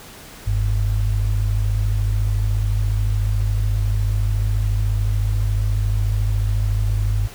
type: tone pair together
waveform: sine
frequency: 48.28 / 102.3 Hz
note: G1 / G#2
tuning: -26 / -26 cents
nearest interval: octave + minor second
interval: 1300 cents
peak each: -19 dBFS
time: 0.46-7.28 s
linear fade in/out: 20 ms
effects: pink hiss -40 dBFS RMS until 7.34 s